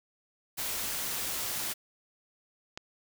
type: noise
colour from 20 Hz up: white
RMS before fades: -34 dBFS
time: 0.57-1.74 s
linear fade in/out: 20 ms
type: click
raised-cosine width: 0.2 ms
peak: -21 dBFS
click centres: 2.775 s
effects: none